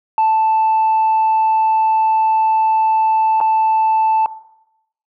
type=tone with dropouts; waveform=sine; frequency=880 Hz; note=A5; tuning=in tune; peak=-9 dBFS; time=0.18-4.26 s; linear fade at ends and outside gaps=1 ms; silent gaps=3.403-3.411 s; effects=noise-tail reverb RT60 0.8 s tail -17 dB re dry + tanh soft clip ceiling -9 dBFS